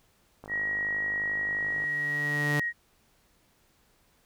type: click train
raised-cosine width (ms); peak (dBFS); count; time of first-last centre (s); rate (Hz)
1; -29; 73; 0.44-1.841; 51.4
type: tone with pitch glide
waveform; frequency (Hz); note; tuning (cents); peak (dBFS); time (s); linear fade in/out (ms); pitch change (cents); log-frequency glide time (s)
sine; 1900 to 1888; A#6 to A#6; +33 to +22; -27; 0.48-2.73; 50; -11; 2.25-2.47
type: tone with exponential growth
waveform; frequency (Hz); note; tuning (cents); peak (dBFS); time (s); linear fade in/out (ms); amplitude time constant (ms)
sawtooth; 146.83; D3; 0; -21; 1.12-2.6; 5; 320
effects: pink hiss -66 dBFS RMS until 4.25 s